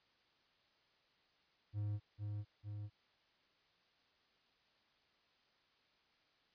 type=tone with echo; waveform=triangle; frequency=103.83 Hz; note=G#2; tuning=in tune; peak=-35 dBFS; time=1.73-2 s; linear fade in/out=50 ms; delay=450 ms; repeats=2; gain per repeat=-3 dB; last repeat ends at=2.9 s; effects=white hiss -74 dBFS RMS until 6.54 s + resampled to 11025 Hz